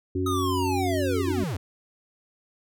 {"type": "harmonic tone", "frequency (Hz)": 92.5, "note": "F#2", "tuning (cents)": 0, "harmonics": [1, 3, 4], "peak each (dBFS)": [-28, -28, -28], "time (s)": [0.15, 1.44], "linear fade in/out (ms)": 5}
{"type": "linear sweep", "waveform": "square", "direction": "down", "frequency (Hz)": [1270, 73.42], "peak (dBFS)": -28, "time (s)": [0.26, 1.57], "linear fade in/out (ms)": 5}
{"effects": []}